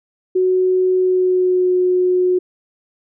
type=tone with pitch glide; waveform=sine; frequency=370 to 364.1 Hz; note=F#4 to F#4; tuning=0 to -28 cents; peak=-12 dBFS; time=0.35-2.39 s; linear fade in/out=10 ms; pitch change=-28 cents; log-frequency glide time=0.97-1.74 s; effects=none